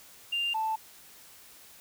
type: tone pair in turn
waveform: sine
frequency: 2794 / 880.1 Hz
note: F7 / A5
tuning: 0 / 0 cents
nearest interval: octave + minor sixth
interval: 2000 cents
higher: first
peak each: -26 dBFS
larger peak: neither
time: 0.32-0.54 / 0.54-0.76 s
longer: neither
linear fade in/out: 10 ms
effects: tanh soft clip ceiling -23 dBFS + white hiss -53 dBFS RMS until 1.8 s